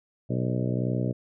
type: harmonic tone with a mistuned harmonic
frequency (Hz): 62.2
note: B1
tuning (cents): +13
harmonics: 2 / 3 / 4 / 5 / 6 / 7 / 8 / 9 / 10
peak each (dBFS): -27 / -31 / -33 / -35 / -37 / -38 / -39 / -40 / -41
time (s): 0.29-1.13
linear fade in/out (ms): 20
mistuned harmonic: 9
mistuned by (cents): +33
effects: none